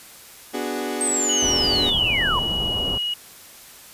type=chord; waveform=30% pulse; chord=G# half-diminished seventh; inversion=first; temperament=equal; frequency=246.9 / 293.7 / 370 / 415.3 Hz; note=B3 / D4 / F#4 / G#4; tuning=0 / 0 / 0 / 0 cents; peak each=-28 dBFS; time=0.53-1.91 s; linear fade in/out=20 ms
type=linear sweep; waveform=sine; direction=down; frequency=8430 to 932.3 Hz; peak=-20 dBFS; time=1.01-2.39 s; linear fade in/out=0 ms
type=tone with pitch glide; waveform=sine; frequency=2960 to 2901 Hz; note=F#7 to F#7; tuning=0 to -35 cents; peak=-22 dBFS; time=1.29-3.14 s; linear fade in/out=5 ms; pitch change=-35 cents; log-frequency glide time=1.69-2.82 s
type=low-pass noise; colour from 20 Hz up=pink; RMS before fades=-29 dBFS; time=1.42-2.98 s; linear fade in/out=5 ms; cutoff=1000 Hz; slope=24 dB/octave
effects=white hiss -44 dBFS RMS until 3.93 s + resampled to 32000 Hz